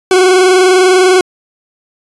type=tone with vibrato; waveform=40% pulse; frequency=370.1 Hz; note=F#4; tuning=in tune; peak=-4 dBFS; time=0.11-1.21 s; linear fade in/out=2 ms; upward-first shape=square; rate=20 Hz; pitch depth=40 cents each way; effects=resampled to 24000 Hz